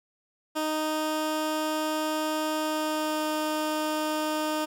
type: tone with pitch glide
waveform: 15% pulse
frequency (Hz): 310 to 307.9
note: D#4 to D#4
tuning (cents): -6 to -18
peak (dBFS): -20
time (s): 0.55-4.66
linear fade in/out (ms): 20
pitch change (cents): -12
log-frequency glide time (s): 2.58-3.25
effects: none